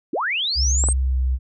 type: linear sweep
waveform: sine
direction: up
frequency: 232.1 to 8610 Hz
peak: -20 dBFS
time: 0.13-0.93 s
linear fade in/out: 5 ms
type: tone with pitch glide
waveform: sine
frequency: 66.2 to 64.09 Hz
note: C2 to C2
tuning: +21 to -35 cents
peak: -17 dBFS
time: 0.55-1.39 s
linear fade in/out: 50 ms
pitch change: -56 cents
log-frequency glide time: 0.89-1.2 s
type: clicks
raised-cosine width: 1 ms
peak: -14 dBFS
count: 2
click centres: 0.839 / 0.887 s
effects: none